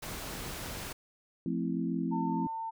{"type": "noise", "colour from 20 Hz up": "pink", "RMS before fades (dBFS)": -40, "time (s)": [0.02, 0.93], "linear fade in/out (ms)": 10}
{"type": "chord", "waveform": "sine", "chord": "F major seventh", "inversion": "none", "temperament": "equal", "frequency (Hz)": [174.61, 220, 261.6, 329.6], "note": ["F3", "A3", "C4", "E4"], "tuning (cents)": [0, 0, 0, 0], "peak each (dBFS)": [-34, -36, -34, -37], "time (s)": [1.46, 2.47], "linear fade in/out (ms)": 2}
{"type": "tone", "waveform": "sine", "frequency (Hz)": 901, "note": "A5", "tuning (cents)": 41, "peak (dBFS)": -34, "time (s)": [2.11, 2.71], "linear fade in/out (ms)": 20}
{"effects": []}